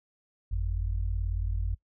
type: tone pair together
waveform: sine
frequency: 49.05 / 87.4 Hz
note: G1 / F2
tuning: +2 / +2 cents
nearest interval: minor seventh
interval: 1000 cents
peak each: -28 / -32 dBFS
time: 0.51-1.75 s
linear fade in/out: 10 ms
effects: noise-tail reverb RT60 0.1 s tail -22 dB re dry